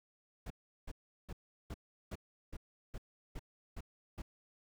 brown noise bursts, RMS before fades -43 dBFS, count 10, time 0.46-4.22 s, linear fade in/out 5 ms, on 43 ms, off 370 ms, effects none

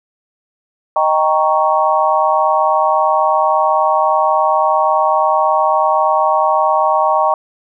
sine chord, Eb dominant seventh, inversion none, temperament equal, 622.3 / 784 / 932.3 / 1108.7 Hz, Eb5 / G5 / Bb5 / Db6, 0 / 0 / 0 / 0 cents, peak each -16 dBFS, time 0.96-7.34 s, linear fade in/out 2 ms, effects none

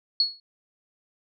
sine tone with exponential decay, 4354 Hz, C#8, 32 cents flat, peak -15 dBFS, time 0.2-0.4 s, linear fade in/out 2 ms, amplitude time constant 43 ms, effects none

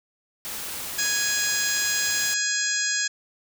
white noise, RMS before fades -33 dBFS, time 0.45-2.34 s, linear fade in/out 0 ms
harmonic tone, 830.6 Hz, G#5, in tune, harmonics 2 / 3 / 4 / 5 / 6 / 7 / 8 / 9, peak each -27 / -35 / -35 / -34 / -31 / -39 / -28 / -30 dBFS, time 0.98-3.08 s, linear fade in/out 10 ms
effects none

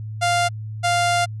sawtooth tone pair in turn, 698.5 / 698.5 Hz, F5 / F5, 0 / 0 cents, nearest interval unison, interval 0 cents, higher neither, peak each -13 dBFS, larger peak neither, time 0.21-0.49 / 0.83-1.26 s, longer second, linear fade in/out 20 ms, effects added 108 Hz sine -28 dBFS peak until 1.4 s + resampled to 24000 Hz

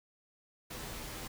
pink noise with comb filter, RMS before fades -43 dBFS, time 0.7-1.28 s, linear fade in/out 10 ms, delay 11 ms, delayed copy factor -0.5, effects none

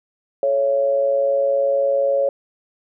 sine tone with amplitude modulation, 554.4 Hz, C#5, in tune, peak -12 dBFS, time 0.43-2.29 s, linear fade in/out 2 ms, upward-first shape sine, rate 120 Hz, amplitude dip 65%, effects none

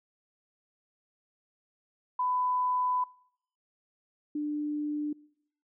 sine tone pair in turn, 1000 / 297.3 Hz, B5 / D4, +21 / +21 cents, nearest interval octave + major sixth, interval 2100 cents, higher first, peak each -26 / -29 dBFS, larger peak first, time 2.19-3.04 / 4.35-5.13 s, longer first, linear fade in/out 5 ms, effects noise-tail reverb RT60 0.7 s tail -24 dB re dry

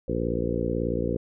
harmonic tone with a mistuned harmonic, 58.27 Hz, A#1, in tune, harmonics 1 / 2 / 3 / 4 / 5 / 6 / 7 / 8 / 9, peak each -33 / -33 / -33 / -33 / -33 / -33 / -33 / -33 / -33 dBFS, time 0.08-1.17 s, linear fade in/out 5 ms, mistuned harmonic 9, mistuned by -50 cents, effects none

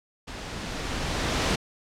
pink noise with level ramp, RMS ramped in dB -38 to -23 dBFS, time 0.27-1.56 s, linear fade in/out 10 ms, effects low-pass 6000 Hz 12 dB/octave

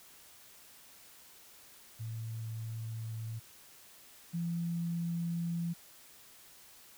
sine tone pair in turn, 112.3 / 169.72 Hz, A2 / F3, +36 / -49 cents, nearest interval perfect fifth, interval 715 cents, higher second, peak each -37 / -32 dBFS, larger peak second, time 1.99-3.4 / 4.33-5.74 s, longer neither, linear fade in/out 20 ms, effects white hiss -57 dBFS RMS until 6.97 s

